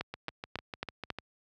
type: two click trains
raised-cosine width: 0.3 ms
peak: -22 / -18 dBFS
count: 8 / 5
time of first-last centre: 0.14-1.186 / 0.01-1.103 s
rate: 6.69 / 3.66 Hz
effects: high-pass 60 Hz 12 dB/octave